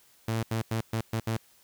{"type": "tone bursts at uneven times", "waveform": "sawtooth", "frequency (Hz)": 112.9, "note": "A2", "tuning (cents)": 45, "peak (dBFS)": -23, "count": 6, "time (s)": [[0.28, 0.43], [0.51, 0.62], [0.71, 0.81], [0.93, 1.01], [1.13, 1.2], [1.27, 1.37]], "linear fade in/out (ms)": 5, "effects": ["white hiss -61 dBFS RMS until 1.63 s"]}